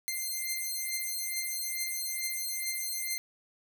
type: beating tone pair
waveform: 5% pulse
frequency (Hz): 2091 / 2093.3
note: C7 / C7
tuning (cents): -2 / 0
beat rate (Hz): 2.3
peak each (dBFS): -25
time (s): 0.08-3.18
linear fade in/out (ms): 0
effects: none